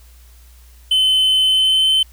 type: tone with pitch glide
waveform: triangle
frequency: 3052 to 3073 Hz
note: G7 to G7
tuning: -47 to -35 cents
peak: -10 dBFS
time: 0.91-2.03 s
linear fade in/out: 5 ms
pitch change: +12 cents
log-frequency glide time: 1.45-1.9 s
effects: added 60 Hz sine -42 dBFS peak until 2.12 s + white hiss -52 dBFS RMS until 2.12 s